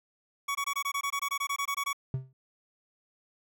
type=tone bursts; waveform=25% pulse; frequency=1125 Hz; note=C#6; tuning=25 cents sharp; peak=-25 dBFS; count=16; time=0.48-1.931 s; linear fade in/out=10 ms; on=71 ms; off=21 ms
type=tone with exponential decay; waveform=triangle; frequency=131 Hz; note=C3; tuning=2 cents sharp; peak=-23 dBFS; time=2.14-2.33 s; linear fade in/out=2 ms; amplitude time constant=40 ms
effects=none